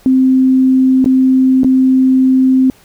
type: tone with dropouts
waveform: sine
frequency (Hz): 260.8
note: C4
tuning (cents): -5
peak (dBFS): -6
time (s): 0.06-2.7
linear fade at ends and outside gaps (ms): 1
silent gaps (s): 1.044-1.059 / 1.634-1.645
effects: pink hiss -46 dBFS RMS until 2.84 s